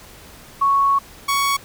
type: tone pair in turn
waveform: sine / sawtooth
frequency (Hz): 1108.7 / 1116.4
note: C#6 / C#6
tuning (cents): 0 / +12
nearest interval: unison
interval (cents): 12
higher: second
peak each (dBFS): -13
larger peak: neither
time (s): 0.61-0.99 / 1.28-1.57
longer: first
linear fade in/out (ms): 10
effects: pink hiss -43 dBFS RMS until 1.64 s